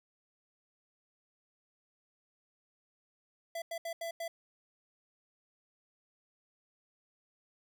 square tone bursts at uneven times, 669 Hz, E5, 25 cents sharp, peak -37 dBFS, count 5, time 3.55-3.62 / 3.71-3.78 / 3.85-3.93 / 4.01-4.11 / 4.2-4.28 s, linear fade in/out 5 ms, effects none

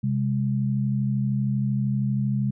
sine tone pair together, 130.95 / 203.8 Hz, C3 / G#3, +2 / -32 cents, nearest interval minor sixth, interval 766 cents, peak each -23 / -25 dBFS, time 0.03-2.51 s, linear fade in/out 10 ms, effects none

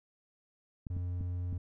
clicks, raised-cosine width 5 ms, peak -28 dBFS, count 4, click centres 0.868 / 0.967 / 1.21 / 1.528 s
triangle tone, 89 Hz, F2, 33 cents sharp, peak -31 dBFS, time 0.9-1.58 s, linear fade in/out 5 ms
effects none

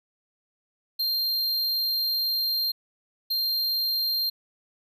square tone bursts at uneven times, 4186 Hz, C8, in tune, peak -24 dBFS, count 2, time 0.99-2.72 / 3.3-4.3 s, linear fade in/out 10 ms, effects none

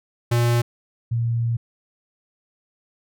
square / sine tone pair in turn, 119.1 / 116.72 Hz, A#2 / A#2, +38 / +3 cents, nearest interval unison, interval 35 cents, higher first, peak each -17 / -19 dBFS, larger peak first, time 0.31-0.62 / 1.11-1.57 s, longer second, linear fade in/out 10 ms, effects none

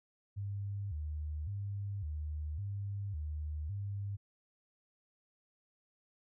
sine tone with vibrato, 87.31 Hz, F2, in tune, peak -36 dBFS, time 0.36-4.17 s, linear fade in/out 20 ms, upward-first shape square, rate 0.9 Hz, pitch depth 240 cents each way, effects none

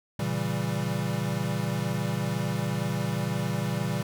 square chord, A# diminished seventh, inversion none, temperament equal, 116.54 / 138.59 / 164.81 / 196 Hz, A#2 / C#3 / E3 / G3, 0 / 0 / 0 / 0 cents, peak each -33 dBFS, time 0.19-4.03 s, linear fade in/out 5 ms, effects none

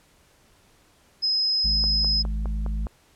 sine tone, 5090 Hz, D#8, 39 cents sharp, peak -20 dBFS, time 1.22-2.23 s, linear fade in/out 20 ms
harmonic tone, 52.9 Hz, G#1, 33 cents sharp, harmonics 1 / 3 / 4, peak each -24 / -39 / -38 dBFS, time 1.64-2.87 s, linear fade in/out 10 ms
click train, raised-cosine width 1 ms, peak -22 dBFS, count 6, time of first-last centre 1.84-2.869 s, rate 4.86 Hz
effects pink hiss -59 dBFS RMS until 3.15 s + low-pass 12000 Hz 12 dB/octave

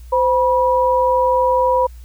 sine tone pair together, 515.6 / 972 Hz, C5 / B5, -26 / -28 cents, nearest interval major seventh, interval 1098 cents, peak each -15 dBFS, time 0.12-1.87 s, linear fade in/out 10 ms, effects added 60 Hz sine -34 dBFS peak until 2.04 s + white hiss -53 dBFS RMS until 2.04 s

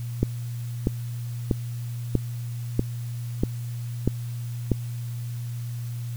click train, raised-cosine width 3 ms, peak -7 dBFS, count 8, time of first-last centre 0.23-4.717 s, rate 1.56 Hz, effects added 119 Hz sine -29 dBFS peak until 6.16 s + white hiss -49 dBFS RMS until 6.16 s

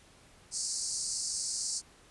white band-pass noise, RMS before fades -35 dBFS, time 0.51-1.82 s, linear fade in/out 50 ms, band 4400 to 9400 Hz, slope 96 dB/octave, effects pink hiss -59 dBFS RMS until 2.1 s + resampled to 24000 Hz

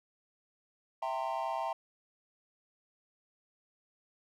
triangle chord, C dominant seventh, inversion first, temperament equal with one note detuned, 659.3 / 784 / 917.9 / 1046.5 Hz, E5 / G5 / Bb5 / C6, 0 / 0 / -27 / 0 cents, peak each -36 / -36 / -35 / -39 dBFS, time 1.02-1.73 s, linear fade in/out 5 ms, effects none

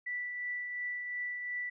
sine tone with tremolo, 1968 Hz, B6, 7 cents flat, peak -33 dBFS, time 0.06-1.7 s, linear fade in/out 10 ms, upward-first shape triangle, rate 2.8 Hz, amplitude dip 40%, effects none

